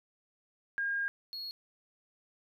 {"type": "tone pair in turn", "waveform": ["sine", "triangle"], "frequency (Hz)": [1618, 4320], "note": ["G#6", "C#8"], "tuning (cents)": [-46, -45], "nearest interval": "octave + perfect fourth", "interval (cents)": 1701, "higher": "second", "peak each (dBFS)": [-30, -37], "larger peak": "first", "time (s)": [[0.78, 1.08], [1.33, 1.51]], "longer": "first", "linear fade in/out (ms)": 0, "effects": []}